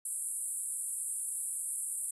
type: band-pass noise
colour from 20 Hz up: white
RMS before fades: -37 dBFS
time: 0.05-2.11 s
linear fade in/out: 5 ms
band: 8100 to 11000 Hz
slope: 96 dB/octave
effects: none